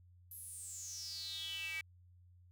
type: tone with high-pass filter sweep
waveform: square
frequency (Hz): 176.5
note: F3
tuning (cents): +19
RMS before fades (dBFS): -45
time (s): 0.31-1.81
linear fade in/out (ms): 2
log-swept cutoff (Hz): 12000 to 2200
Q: 9.1
effects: added 89 Hz sine -60 dBFS peak until 2.51 s